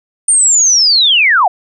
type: linear sweep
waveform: sine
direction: down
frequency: 9000 to 665 Hz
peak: -6 dBFS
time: 0.28-1.48 s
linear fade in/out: 5 ms
effects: none